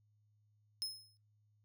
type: tone with exponential decay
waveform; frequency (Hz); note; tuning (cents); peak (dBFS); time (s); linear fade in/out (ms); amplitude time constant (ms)
40% pulse; 5170; E8; -34; -33; 0.82-1.17; 0; 76
effects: noise-tail reverb RT60 0.2 s tail -24 dB re dry + added 105 Hz sine -70 dBFS peak until 1.64 s